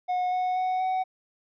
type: tone with pitch steps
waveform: triangle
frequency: 727 / 734.2 / 741.4 / 748.7 Hz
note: F#5 / F#5 / F#5 / F#5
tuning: -31 / -14 / +3 / +20 cents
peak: -22 dBFS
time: 0.08-1.04 s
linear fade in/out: 20 ms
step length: 240 ms
effects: resampled to 11025 Hz